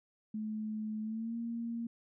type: tone with pitch glide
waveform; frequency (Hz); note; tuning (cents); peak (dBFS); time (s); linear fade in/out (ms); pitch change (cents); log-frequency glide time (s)
sine; 215.7 to 232.5; A3 to A#3; -34 to -4; -35; 0.34-1.87; 5; +130; 1.02-1.36
effects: none